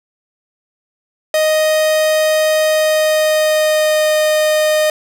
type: tone with pitch glide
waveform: 45% pulse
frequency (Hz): 622.3 to 615.5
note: D#5 to D#5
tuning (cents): 0 to -19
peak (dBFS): -11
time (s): 1.34-4.9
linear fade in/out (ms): 2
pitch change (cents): -19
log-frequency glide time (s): 2.67-4.13
effects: none